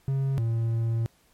triangle tone pair in turn, 135.7 / 114.46 Hz, C#3 / A#2, -36 / -31 cents, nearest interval minor third, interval 295 cents, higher first, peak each -21 dBFS, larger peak neither, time 0.08-0.38 / 0.38-1.06 s, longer second, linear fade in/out 0 ms, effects pink hiss -63 dBFS RMS until 1.33 s + MP3 64 kbps

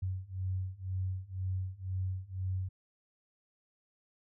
sine beating tone pair, 92.5 / 94.5 Hz, F#2 / F#2, 0 / +37 cents, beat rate 2 Hz, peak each -37 / -36 dBFS, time 0.02-2.69 s, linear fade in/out 10 ms, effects none

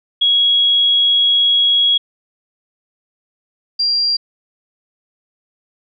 sine tone pair in turn, 3321 / 4758 Hz, G#7 / D8, -1 / +22 cents, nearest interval tritone, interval 623 cents, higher second, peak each -10 / -13 dBFS, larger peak first, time 0.21-1.98 / 3.79-4.17 s, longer first, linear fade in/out 10 ms, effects none

